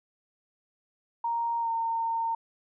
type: tone with pitch glide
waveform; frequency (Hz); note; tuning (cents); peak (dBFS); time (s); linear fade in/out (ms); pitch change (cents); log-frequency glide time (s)
sine; 932 to 913.9; A#5 to A#5; -1 to -35; -26; 1.24-2.35; 5; -34; 1.6-1.69
effects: none